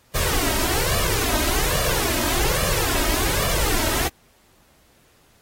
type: noise with flanger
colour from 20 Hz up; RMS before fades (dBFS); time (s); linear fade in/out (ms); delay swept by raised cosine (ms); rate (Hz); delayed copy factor
pink; -22; 0.14-4.09; 20; 1.7 to 3.2; 1.2; +0.75
effects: pink hiss -58 dBFS RMS until 5.41 s + AAC 48 kbps